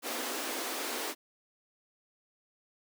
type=high-pass noise; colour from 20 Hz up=pink; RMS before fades=-36 dBFS; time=0.02-1.15 s; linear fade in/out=50 ms; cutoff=240 Hz; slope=96 dB/octave; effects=none